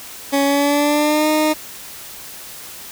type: tone with pitch glide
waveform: 20% pulse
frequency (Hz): 279 to 307.8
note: C#4 to D#4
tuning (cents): +11 to -19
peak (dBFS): -9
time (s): 0.32-1.54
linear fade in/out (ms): 20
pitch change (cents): +170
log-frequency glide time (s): 0.44-1.29
effects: white hiss -35 dBFS RMS until 2.91 s